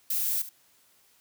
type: noise with echo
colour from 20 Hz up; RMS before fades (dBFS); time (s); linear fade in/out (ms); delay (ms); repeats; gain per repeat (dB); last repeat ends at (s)
violet; -28; 0.1-0.42; 5; 73; 1; -14; 0.493
effects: white hiss -63 dBFS RMS until 1.2 s + high-pass 60 Hz 12 dB/octave